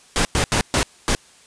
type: noise bursts at uneven times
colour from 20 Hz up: pink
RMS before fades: -18 dBFS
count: 5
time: 0.16-0.25 / 0.35-0.44 / 0.52-0.61 / 0.74-0.83 / 1.08-1.15 s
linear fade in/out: 0 ms
effects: white hiss -50 dBFS RMS until 1.46 s + resampled to 22050 Hz